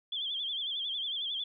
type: tone with vibrato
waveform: sine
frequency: 3322 Hz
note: G#7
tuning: in tune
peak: -32 dBFS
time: 0.12-1.44 s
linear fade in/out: 5 ms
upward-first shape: sine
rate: 11 Hz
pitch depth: 100 cents each way
effects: none